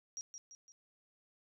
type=tone with echo; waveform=sine; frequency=5690 Hz; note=F8; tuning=31 cents sharp; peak=-40 dBFS; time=0.17-0.21 s; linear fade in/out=0 ms; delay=170 ms; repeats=3; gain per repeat=-6 dB; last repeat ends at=0.72 s; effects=none